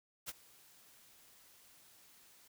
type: noise with ADSR envelope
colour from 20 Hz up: white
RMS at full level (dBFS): -41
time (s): 0.26-2.48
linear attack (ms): 30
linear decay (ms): 32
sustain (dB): -22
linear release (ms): 8
effects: none